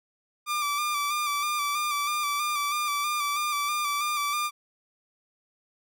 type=tone with vibrato; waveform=sawtooth; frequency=1180 Hz; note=D6; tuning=8 cents sharp; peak=-22 dBFS; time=0.46-4.51 s; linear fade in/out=50 ms; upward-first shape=square; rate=3.1 Hz; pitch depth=31 cents each way; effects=none